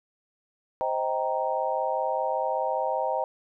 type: chord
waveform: sine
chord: C minor seventh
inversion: none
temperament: equal with one note detuned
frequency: 523.3 / 628.4 / 784 / 932.3 Hz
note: C5 / Eb5 / G5 / Bb5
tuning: 0 / +17 / 0 / 0 cents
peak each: -30 dBFS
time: 0.81-3.24 s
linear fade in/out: 0 ms
effects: none